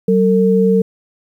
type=tone pair together; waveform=sine; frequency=190 / 451.9 Hz; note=F#3 / A4; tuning=+46 / +46 cents; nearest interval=octave + minor third; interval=1500 cents; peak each=-12 dBFS; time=0.08-0.82 s; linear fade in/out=5 ms; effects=8-bit